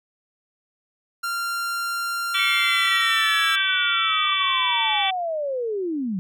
45% pulse tone with pitch glide, 1385 to 1324.7 Hz, F6 to E6, -15 to +8 cents, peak -24 dBFS, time 1.23-3.56 s, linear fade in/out 10 ms, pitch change -77 cents, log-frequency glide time 2.64-3.24 s
harmonic tone, 384 Hz, G4, 36 cents flat, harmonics 3 / 4 / 5 / 6 / 7 / 8 / 9, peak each -32 / -36 / -32 / -26 / -30 / -29 / -24 dBFS, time 2.34-5.11 s, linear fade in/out 10 ms
sine linear sweep, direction down, 2217 to 174.61 Hz, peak -23 dBFS, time 2.39-6.19 s, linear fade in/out 0 ms
effects none

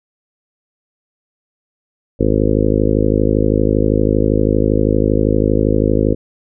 harmonic tone, 52.6 Hz, G#1, 23 cents sharp, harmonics 1 / 2 / 3 / 4 / 5 / 6 / 7 / 8 / 9 / 10, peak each -19 / -19 / -24 / -21 / -19 / -20 / -21 / -22 / -20 / -23 dBFS, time 2.19-6.15 s, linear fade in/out 20 ms, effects none

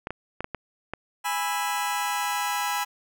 clicks, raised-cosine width 0.5 ms, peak -16 dBFS, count 6, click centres 0.071 / 0.106 / 0.406 / 0.444 / 0.547 / 0.936 s
sawtooth chord, E major, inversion first, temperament just, 824.1 / 988.9 / 1318.5 Hz, G#5 / B5 / E6, -14 / +2 / 0 cents, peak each -25 / -25 / -29 dBFS, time 1.24-2.85 s, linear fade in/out 20 ms
effects none

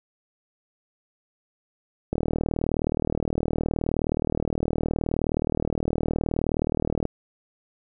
click train, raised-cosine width 2 ms, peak -11 dBFS, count 194, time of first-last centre 2.13-7.053 s, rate 39.2 Hz, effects none

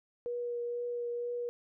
sine tone with vibrato, 480 Hz, B4, 49 cents flat, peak -33 dBFS, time 0.26-1.49 s, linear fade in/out 0 ms, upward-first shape triangle, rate 2.1 Hz, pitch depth 14 cents each way, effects none

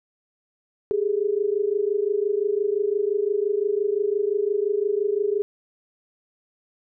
sine tone pair together, 398 / 423.8 Hz, G4 / G#4, +26 / +35 cents, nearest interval minor second, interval 109 cents, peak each -23 dBFS, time 0.91-5.42 s, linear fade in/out 0 ms, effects none

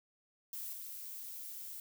violet noise with level steps, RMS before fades -43 / -46 dBFS, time 0.53-1.8 s, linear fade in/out 2 ms, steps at 0.73 s, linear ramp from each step 5 ms, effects none

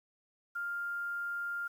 sine tone with quantisation, 1400 Hz, F6, 4 cents sharp, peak -34 dBFS, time 0.55-1.68 s, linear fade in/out 10 ms, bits 10, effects none

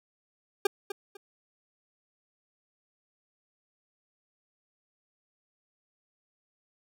40% pulse tone with echo, 401.7 Hz, G4, 42 cents sharp, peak -19 dBFS, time 0.65-0.67 s, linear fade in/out 5 ms, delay 250 ms, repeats 2, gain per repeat -12 dB, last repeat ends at 1.17 s, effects none

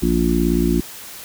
harmonic tone, 58 Hz, A#1, 8 cents flat, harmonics 1 / 3 / 4 / 5 / 6, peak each -21 / -21 / -21 / -21 / -21 dBFS, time 0.02-0.81 s, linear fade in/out 10 ms, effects white hiss -36 dBFS RMS until 1.24 s

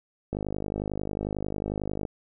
click train, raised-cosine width 2 ms, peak -17 dBFS, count 89, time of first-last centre 0.33-2.052 s, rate 51.1 Hz, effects none

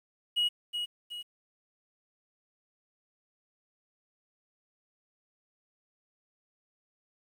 triangle tone with echo, 2902 Hz, F#7, 34 cents flat, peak -22 dBFS, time 0.36-0.49 s, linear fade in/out 20 ms, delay 370 ms, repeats 2, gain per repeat -7 dB, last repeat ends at 1.23 s, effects tanh soft clip ceiling -20 dBFS + 10-bit

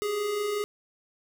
square tone pair together, 389.9 / 415.3 Hz, G4 / G#4, -9 / 0 cents, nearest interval minor second, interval 109 cents, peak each -39 / -28 dBFS, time 0.02-0.64 s, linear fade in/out 0 ms, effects none

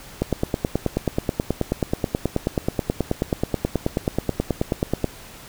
click train, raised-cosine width 2 ms, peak -6 dBFS, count 46, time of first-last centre 0.22-5.043 s, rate 9.33 Hz, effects pink hiss -42 dBFS RMS until 5.48 s

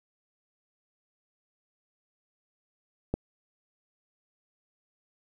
click, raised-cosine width 2 ms, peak -14 dBFS, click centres 3.14 s, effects 9-bit

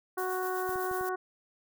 harmonic tone, 370 Hz, F#4, in tune, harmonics 1 / 2 / 3 / 4 / 5, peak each -33 / -36 / -37 / -39 / -51 dBFS, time 0.17-1.16 s, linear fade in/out 10 ms
violet noise with tremolo, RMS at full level -41 dBFS, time 0.18-1.09 s, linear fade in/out 0 ms, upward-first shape sine, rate 8 Hz, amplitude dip 45%
clicks, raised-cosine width 5 ms, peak -37 dBFS, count 4, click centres 0.692 / 0.758 / 0.913 / 1.011 s
effects none

